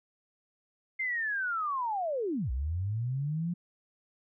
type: linear two-way sweep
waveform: sine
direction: down then up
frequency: 2113 to 58.27 to 177.8 Hz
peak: -29 dBFS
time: 0.99-3.54 s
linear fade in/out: 10 ms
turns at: 2.51 s
effects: none